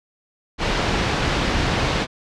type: low-pass noise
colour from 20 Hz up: pink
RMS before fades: -21 dBFS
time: 0.58-2.07 s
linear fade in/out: 50 ms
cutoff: 4500 Hz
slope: 12 dB/octave
effects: low-pass 7000 Hz 12 dB/octave

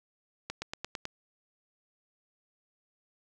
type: accelerating click train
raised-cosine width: 0.2 ms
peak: -18 dBFS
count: 6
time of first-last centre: 0.5-1.054 s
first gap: 120 ms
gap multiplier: 0.96
effects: none

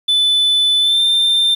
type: tone with pitch glide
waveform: sine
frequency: 3500 to 3586 Hz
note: A7 to A7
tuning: -10 to +32 cents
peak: -8 dBFS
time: 0.08-1.55 s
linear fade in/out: 10 ms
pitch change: +42 cents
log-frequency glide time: 0.8-1.02 s
effects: tanh soft clip ceiling -10 dBFS + 7-bit

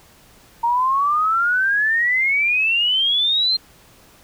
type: exponential sweep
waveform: sine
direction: up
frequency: 924 to 4202 Hz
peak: -15 dBFS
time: 0.63-3.57 s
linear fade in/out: 10 ms
effects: pink hiss -50 dBFS RMS until 4.23 s

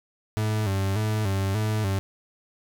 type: tone with vibrato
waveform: 40% pulse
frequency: 102.4 Hz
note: G#2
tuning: 24 cents flat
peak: -22 dBFS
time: 0.37-1.99 s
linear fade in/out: 0 ms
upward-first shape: square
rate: 1.7 Hz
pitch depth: 90 cents each way
effects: none

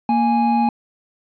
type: tone pair together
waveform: triangle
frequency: 233.1 / 830.6 Hz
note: A#3 / G#5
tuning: 0 / 0 cents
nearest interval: octave + minor seventh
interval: 2200 cents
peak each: -15 / -15 dBFS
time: 0.09-0.69 s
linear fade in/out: 2 ms
effects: resampled to 11025 Hz

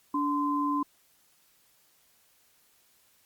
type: tone pair together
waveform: sine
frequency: 289.6 / 1032 Hz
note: D4 / C6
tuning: -24 / -24 cents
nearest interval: octave + minor seventh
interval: 2200 cents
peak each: -28 dBFS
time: 0.14-0.83 s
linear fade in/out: 5 ms
effects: white hiss -65 dBFS RMS until 3.25 s + Opus 48 kbps

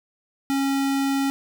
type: tone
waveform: square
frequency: 274.2 Hz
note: C#4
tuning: 19 cents flat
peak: -21 dBFS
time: 0.5-1.3 s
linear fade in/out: 0 ms
effects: none

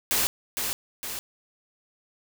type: noise with echo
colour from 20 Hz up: white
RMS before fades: -24 dBFS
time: 0.11-0.27 s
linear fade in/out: 0 ms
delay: 460 ms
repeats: 2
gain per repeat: -5 dB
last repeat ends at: 1.19 s
effects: none

